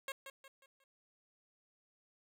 10% pulse tone with echo, 542 Hz, C#5, 39 cents flat, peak -31 dBFS, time 0.08-0.12 s, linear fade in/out 2 ms, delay 180 ms, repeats 4, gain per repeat -8 dB, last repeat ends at 0.84 s, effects none

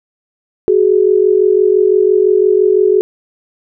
sine tone pair together, 374.8 / 420.7 Hz, F#4 / G#4, +22 / +22 cents, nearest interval major second, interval 200 cents, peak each -10 dBFS, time 0.68-3.01 s, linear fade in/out 0 ms, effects none

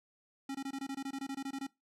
square tone bursts, 272.5 Hz, C#4, 29 cents flat, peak -37 dBFS, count 15, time 0.49-1.668 s, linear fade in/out 5 ms, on 58 ms, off 22 ms, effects noise-tail reverb RT60 0.2 s tail -21 dB re dry + low-pass 11000 Hz 12 dB/octave

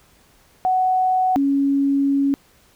sine tone pair in turn, 744 / 277.9 Hz, F#5 / C#4, +9 / +4 cents, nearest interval octave + perfect fourth, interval 1705 cents, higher first, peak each -15 dBFS, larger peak neither, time 0.65-1.36 / 1.36-2.34 s, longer second, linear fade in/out 0 ms, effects pink hiss -55 dBFS RMS until 2.75 s

